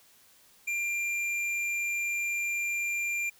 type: tone with hard clipping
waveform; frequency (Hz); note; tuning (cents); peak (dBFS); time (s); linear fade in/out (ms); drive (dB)
triangle; 2384; D7; +25; -30; 0.67-3.3; 10; 12
effects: white hiss -60 dBFS RMS until 3.39 s